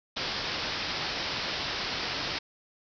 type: low-pass noise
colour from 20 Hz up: white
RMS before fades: -33 dBFS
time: 0.16-2.39 s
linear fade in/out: 10 ms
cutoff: 5400 Hz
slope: 96 dB/octave
effects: none